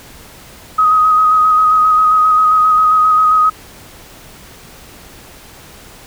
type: tone with vibrato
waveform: sine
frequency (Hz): 1258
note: D#6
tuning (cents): +19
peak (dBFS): -7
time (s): 0.78-3.5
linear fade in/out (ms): 10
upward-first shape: square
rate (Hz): 7.5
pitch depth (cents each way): 16
effects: pink hiss -38 dBFS RMS until 6.06 s